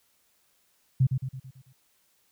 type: tone with echo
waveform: sine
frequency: 130.81 Hz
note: C3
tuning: in tune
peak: -17 dBFS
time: 1-1.07 s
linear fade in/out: 10 ms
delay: 110 ms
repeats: 6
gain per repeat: -6 dB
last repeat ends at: 1.73 s
effects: white hiss -68 dBFS RMS until 2.31 s